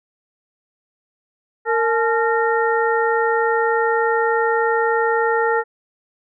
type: harmonic tone with a mistuned harmonic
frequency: 460 Hz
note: A#4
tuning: 23 cents flat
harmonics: 1 / 2 / 3 / 4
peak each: -18 / -21 / -23 / -24 dBFS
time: 1.65-5.64 s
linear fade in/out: 50 ms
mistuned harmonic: 2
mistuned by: -110 cents
effects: none